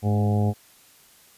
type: harmonic tone with a mistuned harmonic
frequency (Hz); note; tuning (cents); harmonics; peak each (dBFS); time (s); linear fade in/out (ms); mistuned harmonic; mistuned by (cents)
103.6; G#2; -4; 1 / 2 / 3 / 4 / 5 / 6 / 7 / 8; -20 / -25 / -36 / -32 / -35 / -38 / -33 / -39; 0.02-0.54; 50; 2; +22
effects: white hiss -54 dBFS RMS until 1.37 s + resampled to 32000 Hz